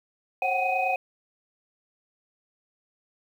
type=tone cluster; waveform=sine; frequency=537 / 740 / 769 / 2507 Hz; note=C5 / F#5 / G5 / D#7; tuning=+45 / 0 / -33 / +12 cents; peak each=-31 / -25 / -31 / -28 dBFS; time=0.42-0.96 s; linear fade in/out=2 ms; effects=tanh soft clip ceiling -12 dBFS + 9-bit